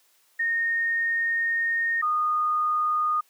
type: tone pair in turn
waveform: sine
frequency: 1845 / 1228.9 Hz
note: A#6 / D#6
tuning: -18 / -22 cents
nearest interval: perfect fifth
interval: 704 cents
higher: first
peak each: -22 / -21 dBFS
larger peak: second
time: 0.39-2.02 / 2.02-3.21 s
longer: first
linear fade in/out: 10 ms
effects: white hiss -63 dBFS RMS until 3.29 s + high-pass 400 Hz 12 dB/octave